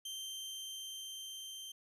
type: tone with level ramp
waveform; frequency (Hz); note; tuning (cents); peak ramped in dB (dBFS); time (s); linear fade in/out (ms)
sawtooth; 3136; G7; 0; -38 to -42; 0.05-1.72; 5
effects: resampled to 32000 Hz + 12-bit